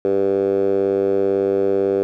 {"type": "tone with band-pass filter", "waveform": "10% pulse", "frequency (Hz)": 98, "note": "G2", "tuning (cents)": 0, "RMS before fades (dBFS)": -18, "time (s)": [0.05, 2.03], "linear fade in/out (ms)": 0, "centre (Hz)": 430, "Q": 5, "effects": []}